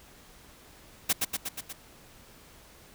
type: noise with echo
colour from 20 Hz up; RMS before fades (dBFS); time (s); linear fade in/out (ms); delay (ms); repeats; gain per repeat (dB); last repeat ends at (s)
white; -24; 1.09-1.13; 10; 120; 5; -3; 1.73
effects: pink hiss -54 dBFS RMS until 2.94 s